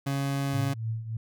30% pulse tone, 138.59 Hz, C#3, in tune, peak -24 dBFS, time 0.06-0.74 s, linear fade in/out 10 ms
sine tone with tremolo, 112.2 Hz, A2, 34 cents sharp, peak -26 dBFS, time 0.53-1.17 s, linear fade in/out 5 ms, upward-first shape triangle, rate 3.4 Hz, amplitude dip 75%
effects none

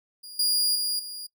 sawtooth tone with level steps, 4847 Hz, D#8, 46 cents flat, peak -37 / -18 / -22 / -32 dBFS, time 0.23-1.27 s, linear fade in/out 10 ms, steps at 0.39 / 0.75 / 0.99 s, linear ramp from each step 5 ms, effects noise-tail reverb RT60 0.1 s tail -23 dB re dry

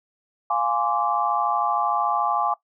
sine chord, D half-diminished seventh, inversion first, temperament equal with one note detuned, 698.5 / 830.6 / 1046.5 / 1159.8 Hz, F5 / Ab5 / C6 / D6, 0 / 0 / 0 / -22 cents, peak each -27 / -24 / -28 / -24 dBFS, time 0.5-2.54 s, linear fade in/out 5 ms, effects noise-tail reverb RT60 0.1 s tail -18 dB re dry

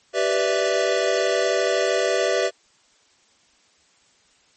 square chord, E minor seventh, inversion first, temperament equal with one note detuned, 388.2 / 493.9 / 587.3 / 659.3 Hz, G4 / B4 / D5 / E5, -17 / 0 / 0 / 0 cents, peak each -25 dBFS, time 0.13-2.51 s, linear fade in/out 50 ms, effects white hiss -59 dBFS RMS until 4.56 s + MP3 32 kbps

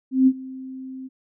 sine tone with ADSR envelope, 261.6 Hz, C4, in tune, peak -10 dBFS, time 0.11-1.09 s, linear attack 160 ms, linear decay 55 ms, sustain -22 dB, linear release 27 ms, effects none

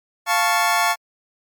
25% pulse chord, F augmented, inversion none, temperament equal, 698.5 / 880 / 1108.7 Hz, F5 / A5 / C#6, 0 / 0 / 0 cents, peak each -17 dBFS, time 0.26-0.96 s, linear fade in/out 50 ms, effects MP3 96 kbps

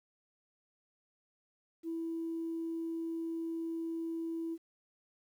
sine tone, 329.6 Hz, E4, in tune, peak -34 dBFS, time 1.83-4.58 s, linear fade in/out 50 ms, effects tanh soft clip ceiling -30 dBFS + 11-bit

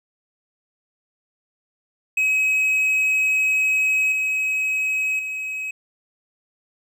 triangle tone with level steps, 2548 Hz, D#7, 41 cents sharp, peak -15 / -18 / -24 dBFS, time 2.17-5.71 s, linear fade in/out 5 ms, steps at 4.12 / 5.19 s, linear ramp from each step 2 ms, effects none

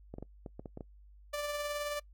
clicks, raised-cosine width 2 ms, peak -29 dBFS, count 8, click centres 0.14 / 0.184 / 0.226 / 0.462 / 0.595 / 0.658 / 0.774 / 0.808 s
sawtooth tone with tremolo, 587.3 Hz, D5, in tune, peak -29 dBFS, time 1.33-2 s, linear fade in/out 10 ms, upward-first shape triangle, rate 19 Hz, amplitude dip 40%
effects noise-tail reverb RT60 0.1 s tail -23 dB re dry + added 50 Hz sine -54 dBFS peak until 2.13 s

